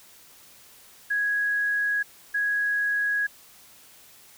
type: tone pair in turn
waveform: sine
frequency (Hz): 1661.2 / 1661.2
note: G#6 / G#6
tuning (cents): 0 / 0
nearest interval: unison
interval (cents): 0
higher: neither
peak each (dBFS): -22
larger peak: neither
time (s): 1.1-2.03 / 2.34-3.27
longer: neither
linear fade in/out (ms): 10
effects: white hiss -52 dBFS RMS until 4.37 s